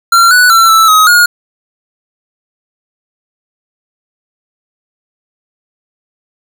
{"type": "tone with pitch steps", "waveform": "square", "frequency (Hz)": [1370, 1480, 1347, 1319, 1266, 1434], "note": ["F6", "F#6", "E6", "E6", "D#6", "F6"], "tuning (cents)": [-34, 0, 37, 1, 30, 45], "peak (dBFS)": -4, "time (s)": [0.12, 1.26], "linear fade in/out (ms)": 5, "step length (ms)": 190, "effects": []}